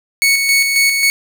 sawtooth tone with tremolo, 2217 Hz, C#7, in tune, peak -6 dBFS, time 0.22-1.1 s, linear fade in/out 0 ms, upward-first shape square, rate 3.7 Hz, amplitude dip 40%, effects none

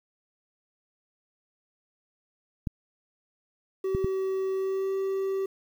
clicks, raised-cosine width 5 ms, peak -16 dBFS, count 3, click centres 2.672 / 3.949 / 4.045 s
triangle tone with pitch glide, 381.8 to 386.7 Hz, G4 to G4, -46 to -24 cents, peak -24 dBFS, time 3.84-5.46 s, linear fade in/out 5 ms, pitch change +22 cents, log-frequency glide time 4.51-4.93 s
effects 9-bit

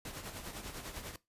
pink noise with tremolo, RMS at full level -42 dBFS, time 0.05-1.16 s, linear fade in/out 2 ms, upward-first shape triangle, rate 10 Hz, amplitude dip 65%, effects noise-tail reverb RT60 0.2 s tail -19 dB re dry + resampled to 32000 Hz

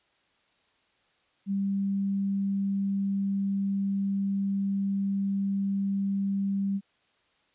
sine tone, 197.1 Hz, G3, 10 cents sharp, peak -25 dBFS, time 1.46-6.81 s, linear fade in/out 50 ms, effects white hiss -68 dBFS RMS until 7.54 s + resampled to 8000 Hz

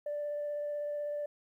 sine tone with vibrato, 587.3 Hz, D5, in tune, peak -32 dBFS, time 0.06-1.26 s, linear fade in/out 5 ms, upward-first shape triangle, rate 16 Hz, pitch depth 11 cents each way, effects tanh soft clip ceiling -30 dBFS + 12-bit

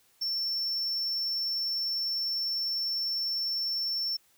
triangle tone, 5410 Hz, E8, 44 cents sharp, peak -27 dBFS, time 0.21-4.17 s, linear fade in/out 10 ms, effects white hiss -65 dBFS RMS until 4.37 s

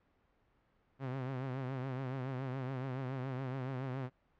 sawtooth tone with vibrato, 130.81 Hz, C3, in tune, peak -33 dBFS, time 0.99-4.1 s, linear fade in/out 50 ms, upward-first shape triangle, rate 7.1 Hz, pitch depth 93 cents each way, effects pink hiss -73 dBFS RMS until 4.39 s + low-pass 2000 Hz 12 dB/octave

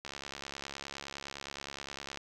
click train, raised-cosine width 0.2 ms, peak -23 dBFS, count 149, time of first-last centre 0.05-2.173 s, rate 69.7 Hz, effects none

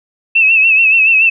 sine tone with vibrato, 2630 Hz, E7, 5 cents flat, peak -6 dBFS, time 0.35-1.3 s, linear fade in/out 10 ms, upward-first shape sine, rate 7 Hz, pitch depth 61 cents each way, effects none

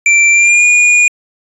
square tone with pitch glide, 2349 to 2440 Hz, D7 to D#7, 0 to -34 cents, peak -6 dBFS, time 0.06-1.08 s, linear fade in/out 2 ms, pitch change +66 cents, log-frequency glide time 0.31-0.66 s, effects resampled to 24000 Hz

